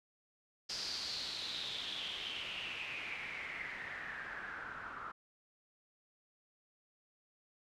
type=noise with low-pass filter sweep; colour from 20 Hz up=white; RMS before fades=-43 dBFS; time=0.69-5.12 s; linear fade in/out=10 ms; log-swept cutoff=5000 to 1300 Hz; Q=6.2; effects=none